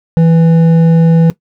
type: tone with hard clipping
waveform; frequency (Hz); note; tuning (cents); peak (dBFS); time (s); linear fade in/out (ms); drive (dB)
sine; 164.8; E3; 0; -6; 0.17-1.3; 0; 7
effects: noise-tail reverb RT60 0.1 s tail -17 dB re dry

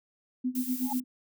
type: tone with tremolo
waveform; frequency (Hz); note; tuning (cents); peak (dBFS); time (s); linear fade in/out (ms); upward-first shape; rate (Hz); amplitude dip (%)
sine; 252.7; B3; +40; -25; 0.44-1.04; 10; sine; 8.1; 90
type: noise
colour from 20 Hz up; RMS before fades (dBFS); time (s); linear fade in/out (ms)
violet; -38; 0.55-1; 2
type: tone with exponential growth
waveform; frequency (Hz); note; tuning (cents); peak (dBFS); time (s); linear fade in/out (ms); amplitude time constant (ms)
sine; 836; G#5; +11; -27; 0.81-0.93; 5; 25
effects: none

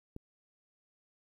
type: click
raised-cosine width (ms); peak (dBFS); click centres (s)
3; -30; 0.164
effects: 11-bit

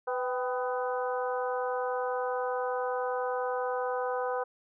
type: harmonic tone with a mistuned harmonic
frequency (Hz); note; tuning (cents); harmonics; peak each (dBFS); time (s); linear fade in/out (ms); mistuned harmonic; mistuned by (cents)
250; B3; +21; 2 / 3 / 4 / 5 / 6; -31 / -35 / -37 / -39 / -41; 0.07-4.44; 10; 3; +56
effects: none

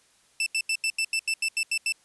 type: tone bursts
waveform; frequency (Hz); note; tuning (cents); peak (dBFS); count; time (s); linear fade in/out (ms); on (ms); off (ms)
sawtooth; 2656; E7; +12; -20; 11; 0.4-1.923; 2; 63; 83
effects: white hiss -62 dBFS RMS until 2.04 s + resampled to 24000 Hz

